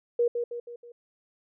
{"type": "tone with echo", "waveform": "sine", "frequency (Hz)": 476.5, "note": "A#4", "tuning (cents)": 38, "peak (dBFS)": -20, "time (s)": [0.19, 0.28], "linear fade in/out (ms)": 5, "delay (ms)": 160, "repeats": 4, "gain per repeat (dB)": -6, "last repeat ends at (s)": 0.92, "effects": []}